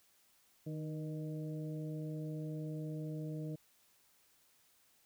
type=harmonic tone with a mistuned harmonic; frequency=154.4 Hz; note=D#3; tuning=13 cents flat; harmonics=1 / 2 / 3 / 4; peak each=-40 / -45 / -50 / -53 dBFS; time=0.66-3.56 s; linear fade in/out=10 ms; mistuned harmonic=3; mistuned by=+38 cents; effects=white hiss -70 dBFS RMS until 5.05 s